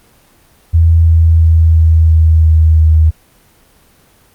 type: tone with pitch steps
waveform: sine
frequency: 82.41 / 81.84 / 81.28 / 80.71 / 80.16 / 79.6 / 79.05 Hz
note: E2 / E2 / E2 / E2 / E2 / D#2 / D#2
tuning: 0 / -12 / -24 / -36 / -48 / +40 / +28 cents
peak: -4 dBFS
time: 0.73-3.11 s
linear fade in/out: 20 ms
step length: 340 ms
effects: pink hiss -48 dBFS RMS until 4.34 s + Opus 24 kbps

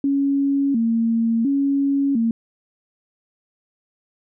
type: tone with vibrato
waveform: sine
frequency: 252.1 Hz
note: B3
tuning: 36 cents sharp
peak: -16 dBFS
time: 0.04-2.31 s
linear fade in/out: 2 ms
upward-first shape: square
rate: 0.71 Hz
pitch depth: 170 cents each way
effects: none

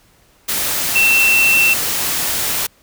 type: tone in noise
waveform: sine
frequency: 2690 Hz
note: E7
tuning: 34 cents sharp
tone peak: -10 dBFS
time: 0.95-1.74 s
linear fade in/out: 10 ms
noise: white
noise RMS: -19 dBFS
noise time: 0.48-2.67 s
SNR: +6 dB
effects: pink hiss -53 dBFS RMS until 2.82 s

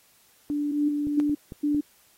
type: tone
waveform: sine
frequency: 292.5 Hz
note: D4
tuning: 7 cents flat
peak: -24 dBFS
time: 0.5-1.2 s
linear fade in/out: 0 ms
type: tone bursts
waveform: sine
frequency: 293.7 Hz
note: D4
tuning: in tune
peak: -21 dBFS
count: 3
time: 0.71-1.81 s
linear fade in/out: 10 ms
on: 180 ms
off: 280 ms
type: click train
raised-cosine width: 3 ms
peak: -24 dBFS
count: 4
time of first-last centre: 1.07-1.747 s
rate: 4.43 Hz
effects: white hiss -60 dBFS RMS until 2.17 s + AAC 48 kbps

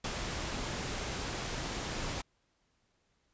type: noise with ADSR envelope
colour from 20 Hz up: pink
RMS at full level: -34 dBFS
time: 0.04-2.22 s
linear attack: 5 ms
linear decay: 60 ms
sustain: -3 dB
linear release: 14 ms
effects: pink hiss -75 dBFS RMS until 3.33 s + resampled to 16000 Hz

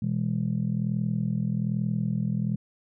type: chord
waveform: sine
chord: E major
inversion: second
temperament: just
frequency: 123.61 / 164.81 / 206 Hz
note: B2 / E3 / G#3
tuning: +2 / 0 / -14 cents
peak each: -28 dBFS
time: 0.02-2.56 s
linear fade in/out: 5 ms
effects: tanh soft clip ceiling -16 dBFS

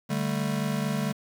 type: chord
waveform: square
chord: D suspended fourth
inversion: none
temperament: just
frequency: 146.83 / 195.78 / 220.2 Hz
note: D3 / G3 / A3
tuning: 0 / -2 / +2 cents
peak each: -31 dBFS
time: 0.09-1.13 s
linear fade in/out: 20 ms
effects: 8-bit

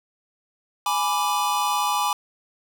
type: chord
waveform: square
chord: G# diminished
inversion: none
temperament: equal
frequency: 830.6 / 987.8 / 1174.7 Hz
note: G#5 / B5 / D6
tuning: 0 / 0 / 0 cents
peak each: -26 dBFS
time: 0.86-2.13 s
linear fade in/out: 2 ms
effects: 9-bit

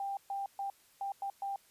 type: tone bursts at uneven times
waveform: sine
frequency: 792 Hz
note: G5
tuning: 18 cents sharp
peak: -34 dBFS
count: 6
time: 0-0.17 / 0.3-0.46 / 0.59-0.7 / 1.01-1.12 / 1.22-1.3 / 1.42-1.56 s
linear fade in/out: 2 ms
effects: white hiss -65 dBFS RMS until 1.7 s + resampled to 32000 Hz

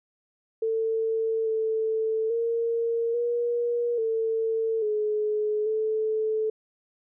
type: tone with pitch steps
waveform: sine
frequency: 447.1 / 441.8 / 462.6 / 476.4 / 448.1 / 424.3 / 435.9 Hz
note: A4 / A4 / A#4 / A#4 / A4 / G#4 / A4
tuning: +28 / +7 / -13 / +38 / +32 / +37 / -16 cents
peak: -23 dBFS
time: 0.62-6.5 s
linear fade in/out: 5 ms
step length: 840 ms
effects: none

